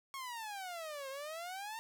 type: exponential two-way sweep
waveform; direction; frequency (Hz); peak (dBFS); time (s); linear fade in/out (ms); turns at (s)
sawtooth; down then up; 1104 to 528 to 918; -38; 0.14-1.79; 0; 1.09
effects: none